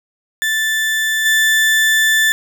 35% pulse tone with level steps, 1760 Hz, A6, in tune, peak -13 / -9 dBFS, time 0.42-2.32 s, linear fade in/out 0 ms, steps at 1.25 s, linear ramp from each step 10 ms, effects none

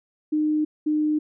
sine tone pair in turn, 305.2 / 304.1 Hz, D#4 / D#4, -33 / -40 cents, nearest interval unison, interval 7 cents, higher first, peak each -19 dBFS, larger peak neither, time 0.32-0.65 / 0.86-1.19 s, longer neither, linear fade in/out 10 ms, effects none

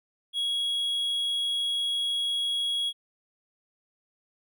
triangle tone, 3322 Hz, G#7, in tune, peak -24 dBFS, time 0.33-2.93 s, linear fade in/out 50 ms, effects none

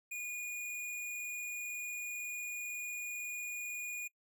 square tone, 2446 Hz, D#7, 30 cents flat, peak -39 dBFS, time 0.11-4.08 s, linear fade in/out 10 ms, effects noise-tail reverb RT60 0.1 s tail -23 dB re dry

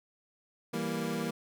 25% pulse chord, E diminished, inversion none, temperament equal, 164.81 / 196 / 233.1 Hz, E3 / G3 / Bb3, 0 / 0 / 0 cents, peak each -33 / -34 / -31 dBFS, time 0.73-1.31 s, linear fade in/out 10 ms, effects none

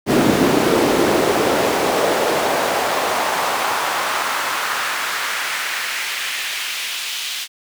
brown noise with high-pass filter sweep, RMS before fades -19 dBFS, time 0.06-7.48 s, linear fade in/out 50 ms, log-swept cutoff 260 to 3300 Hz, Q 1.4, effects none

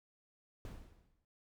brown noise with exponential decay, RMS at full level -43 dBFS, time 0.65-1.25 s, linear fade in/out 1 ms, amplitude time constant 130 ms, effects none

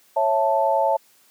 sine chord, A major, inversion first, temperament just, 550 / 660 / 880 Hz, C#5 / E5 / A5, -14 / +2 / 0 cents, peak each -22 / -22 / -20 dBFS, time 0.16-0.97 s, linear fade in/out 10 ms, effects white hiss -57 dBFS RMS until 1.3 s + high-pass 150 Hz 12 dB/octave

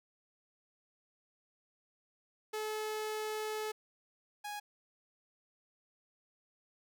sawtooth tone pair in turn, 430.5 / 828.8 Hz, A4 / G#5, -38 / -4 cents, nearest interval major seventh, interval 1134 cents, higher second, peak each -32 / -36 dBFS, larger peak first, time 2.53-3.72 / 4.44-4.6 s, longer first, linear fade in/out 10 ms, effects none

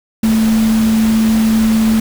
sine tone in noise, 221.3 Hz, A3, 10 cents sharp, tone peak -9 dBFS, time 0.23-2 s, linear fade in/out 5 ms, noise pink, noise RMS -24 dBFS, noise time 0.23-2 s, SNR +12 dB, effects none

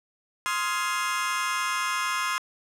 30% pulse chord, F minor seventh, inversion second, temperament just, 1047.7 / 1257.2 / 1396.9 / 1676.3 Hz, C6 / Eb6 / F6 / Ab6, +2 / +18 / 0 / +16 cents, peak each -26 / -29 / -30 / -31 dBFS, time 0.46-2.38 s, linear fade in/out 0 ms, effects low-pass 11000 Hz 12 dB/octave + 9-bit

